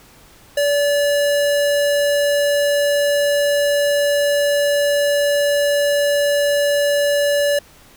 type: tone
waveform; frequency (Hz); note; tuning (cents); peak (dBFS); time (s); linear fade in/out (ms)
square; 576; D5; -34; -15; 0.57-7.59; 5
effects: pink hiss -47 dBFS RMS until 7.96 s